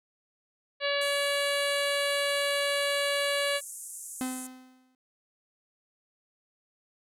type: harmonic tone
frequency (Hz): 568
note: C#5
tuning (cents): +42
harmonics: 1 / 2 / 3 / 4 / 5 / 6 / 7 / 8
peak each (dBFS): -29 / -37 / -33 / -35 / -35 / -39 / -36 / -42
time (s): 0.8-3.61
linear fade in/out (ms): 50
type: band-pass noise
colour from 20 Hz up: white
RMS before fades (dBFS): -42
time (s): 1.01-4.47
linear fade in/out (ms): 5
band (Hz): 6900 to 11000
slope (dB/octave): 48
type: tone with exponential decay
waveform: 45% pulse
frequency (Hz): 256.6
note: C4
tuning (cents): -34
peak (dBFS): -28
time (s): 4.21-4.95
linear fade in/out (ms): 1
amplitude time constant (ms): 160
effects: none